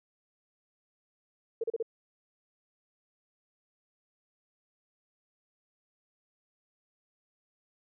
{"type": "tone bursts", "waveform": "sine", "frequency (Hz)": 456.2, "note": "A#4", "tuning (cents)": -37, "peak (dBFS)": -28, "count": 4, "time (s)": [1.61, 1.827], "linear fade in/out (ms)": 5, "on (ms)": 28, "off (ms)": 35, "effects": []}